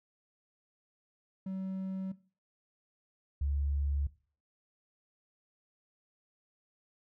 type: tone pair in turn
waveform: triangle / sine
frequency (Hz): 190 / 70.94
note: F#3 / C#2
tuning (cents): +46 / +41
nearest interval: octave + perfect fourth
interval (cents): 1705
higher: first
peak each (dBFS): -33 / -29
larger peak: second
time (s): 1.46-2.12 / 3.41-4.07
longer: neither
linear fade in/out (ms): 5
effects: noise-tail reverb RT60 0.4 s tail -18 dB re dry